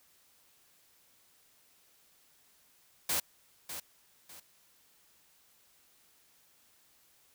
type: noise with echo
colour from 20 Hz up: white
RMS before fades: -31 dBFS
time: 3.09-3.2 s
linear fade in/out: 5 ms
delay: 600 ms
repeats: 2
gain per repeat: -10 dB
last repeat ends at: 4.4 s
effects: white hiss -66 dBFS RMS until 7.34 s